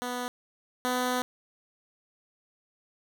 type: tone pair in turn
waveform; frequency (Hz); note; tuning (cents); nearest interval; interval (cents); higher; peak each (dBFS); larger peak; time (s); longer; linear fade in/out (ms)
10% pulse; 246.9 / 250.5; B3 / B3; 0 / +25; unison; 25; second; -23 / -18; second; 0.02-0.28 / 0.85-1.22; second; 0
effects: none